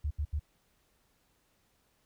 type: tone bursts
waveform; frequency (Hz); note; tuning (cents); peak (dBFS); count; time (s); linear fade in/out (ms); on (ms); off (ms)
sine; 73.9; D2; +11; -29; 3; 0.04-0.396; 10; 68; 76
effects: pink hiss -72 dBFS RMS until 2.05 s